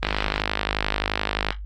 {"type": "click train", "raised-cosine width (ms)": 0.3, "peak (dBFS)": -5, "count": 77, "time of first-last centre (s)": [0.03, 1.506], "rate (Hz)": 51.5, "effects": ["added 50 Hz sine -31 dBFS peak until 1.65 s", "Opus 24 kbps"]}